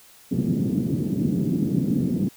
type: band-pass noise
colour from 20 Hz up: pink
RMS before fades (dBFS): -23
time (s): 0.31-2.29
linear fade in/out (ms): 10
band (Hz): 150 to 280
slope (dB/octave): 24
effects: white hiss -51 dBFS RMS until 2.36 s